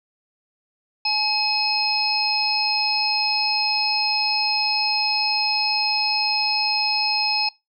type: harmonic tone with a mistuned harmonic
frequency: 849 Hz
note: G#5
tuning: 38 cents sharp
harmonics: 1 / 3 / 5 / 6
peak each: -26 / -26 / -27 / -21 dBFS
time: 1.05-7.49 s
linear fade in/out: 5 ms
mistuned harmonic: 6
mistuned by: +18 cents
effects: noise-tail reverb RT60 0.2 s tail -22 dB re dry